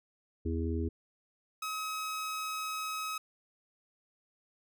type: harmonic tone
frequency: 82.3 Hz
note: E2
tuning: 2 cents flat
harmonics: 1 / 3 / 4 / 5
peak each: -32 / -37 / -38 / -39 dBFS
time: 0.45-0.89 s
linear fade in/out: 10 ms
type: tone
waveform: sawtooth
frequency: 1275 Hz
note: D#6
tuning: 42 cents sharp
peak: -31 dBFS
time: 1.62-3.18 s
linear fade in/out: 5 ms
effects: none